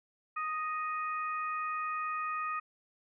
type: harmonic tone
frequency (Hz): 622.3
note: D#5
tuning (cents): 0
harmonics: 2 / 3 / 4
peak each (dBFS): -33 / -43 / -43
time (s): 0.36-2.6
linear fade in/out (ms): 10
effects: none